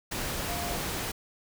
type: tone in noise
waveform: sine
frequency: 698.5 Hz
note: F5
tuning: in tune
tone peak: -36 dBFS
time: 0.48-0.76 s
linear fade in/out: 10 ms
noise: pink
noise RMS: -33 dBFS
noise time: 0.11-1.12 s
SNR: -6 dB
effects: none